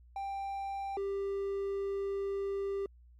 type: tone pair in turn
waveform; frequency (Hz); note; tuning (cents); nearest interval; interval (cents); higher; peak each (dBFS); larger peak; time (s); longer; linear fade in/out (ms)
triangle; 788 / 395.3; G5 / G4; +9 / +15; octave; 1194; first; -33 / -30; second; 0.16-0.97 / 0.97-2.86; second; 2
effects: added 60 Hz sine -55 dBFS peak until 3.19 s + MP3 64 kbps